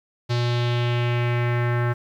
square tone with low-pass filter sweep, 120.4 Hz, B2, 44 cents flat, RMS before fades -22 dBFS, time 0.29-1.94 s, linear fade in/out 20 ms, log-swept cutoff 4500 to 1600 Hz, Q 2.5, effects 9-bit

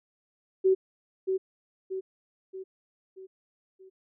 sine tone with echo, 379.2 Hz, F#4, 43 cents sharp, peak -18 dBFS, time 0.64-0.75 s, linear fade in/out 20 ms, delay 630 ms, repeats 5, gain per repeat -6 dB, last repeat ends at 3.9 s, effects none

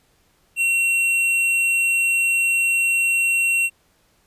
triangle tone with tanh clipping, 2730 Hz, F7, 40 cents flat, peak -18 dBFS, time 0.56-3.7 s, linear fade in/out 50 ms, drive 15 dB, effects pink hiss -61 dBFS RMS until 4.26 s + resampled to 32000 Hz

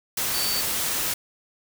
sine tone in noise, 4547 Hz, C#8, 43 cents sharp, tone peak -27 dBFS, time 0.34-0.61 s, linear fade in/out 5 ms, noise white, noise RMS -26 dBFS, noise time 0.17-1.14 s, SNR -4 dB, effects none

